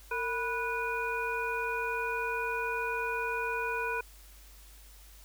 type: harmonic tone with a mistuned harmonic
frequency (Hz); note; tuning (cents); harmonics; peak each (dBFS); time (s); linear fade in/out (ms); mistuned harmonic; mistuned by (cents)
490.9; B4; -10; 1 / 2 / 3 / 5; -36 / -35 / -35 / -37; 0.11-4.01; 5; 1; -120
effects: added 50 Hz sine -52 dBFS peak until 5.24 s + white hiss -57 dBFS RMS until 5.24 s